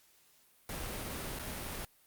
pink noise with dropouts, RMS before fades -40 dBFS, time 0.69-1.85 s, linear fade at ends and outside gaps 2 ms, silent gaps 1.39-1.394 s, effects white hiss -66 dBFS RMS until 2.06 s + Opus 48 kbps

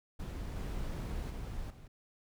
brown noise with level steps, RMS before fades -40 / -38 / -41 / -51 dBFS, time 0.19-1.88 s, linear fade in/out 10 ms, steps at 0.56 / 1.3 / 1.7 s, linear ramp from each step 5 ms, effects none

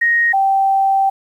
sine tone pair in turn, 1871 / 779 Hz, A#6 / G5, +6 / -11 cents, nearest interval octave + minor third, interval 1517 cents, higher first, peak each -11 dBFS, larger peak neither, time 0.01-0.33 / 0.33-1.1 s, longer second, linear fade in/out 10 ms, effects 8-bit

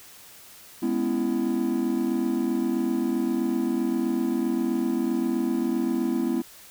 triangle chord, C# minor seventh, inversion second, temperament just, 207.9 / 249.5 / 277.2 / 332.6 Hz, G#3 / B3 / C#4 / E4, +2 / +18 / 0 / +16 cents, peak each -29 / -24 / -30 / -25 dBFS, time 0.82-6.42 s, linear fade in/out 10 ms, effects white hiss -48 dBFS RMS until 6.7 s

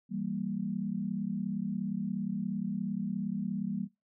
sine chord, E diminished, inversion none, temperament equal, 164.81 / 196 / 233.1 Hz, E3 / G3 / Bb3, 0 / 0 / 0 cents, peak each -40 / -34 / -36 dBFS, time 0.09-3.88 s, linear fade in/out 50 ms, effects noise-tail reverb RT60 0.2 s tail -18 dB re dry

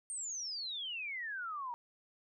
sine exponential sweep, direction down, 8870 to 932.3 Hz, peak -38 dBFS, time 0.1-1.74 s, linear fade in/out 0 ms, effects none

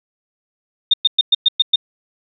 sine tone bursts, 3655 Hz, A#7, 35 cents flat, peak -8 dBFS, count 7, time 0.91-1.759 s, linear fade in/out 5 ms, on 27 ms, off 110 ms, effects none

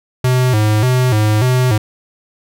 square tone with vibrato, 116.54 Hz, A#2, in tune, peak -11 dBFS, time 0.24-1.78 s, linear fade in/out 5 ms, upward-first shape square, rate 1.7 Hz, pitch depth 150 cents each way, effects none

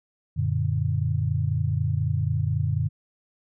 sine chord, Gb augmented, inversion none, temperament equal, 92.5 / 116.54 / 146.83 Hz, Gb2 / Bb2 / D3, 0 / 0 / 0 cents, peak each -26 dBFS, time 0.36-2.89 s, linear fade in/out 20 ms, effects none

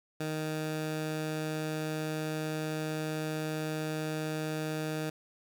15% pulse tone, 155.56 Hz, D#3, in tune, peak -26 dBFS, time 0.2-5.1 s, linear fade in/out 5 ms, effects none

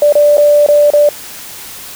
sine tone with dropouts, 587.3 Hz, D5, in tune, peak -4 dBFS, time 0.02-1.09 s, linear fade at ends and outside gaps 2 ms, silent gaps 0.125-0.153 / 0.371-0.38 / 0.664-0.686 / 0.903-0.935 s, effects white hiss -29 dBFS RMS until 1.95 s

